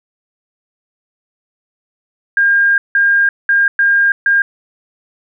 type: tone bursts at uneven times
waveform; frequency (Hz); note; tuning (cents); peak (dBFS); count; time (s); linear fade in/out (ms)
sine; 1610; G6; +46; -8; 5; 2.37-2.78 / 2.95-3.29 / 3.49-3.68 / 3.79-4.12 / 4.26-4.42; 2
effects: none